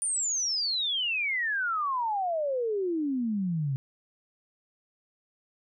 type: exponential sweep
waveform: sine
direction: down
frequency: 9397 to 130 Hz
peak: -26 dBFS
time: 0.02-3.76 s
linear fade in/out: 0 ms
effects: none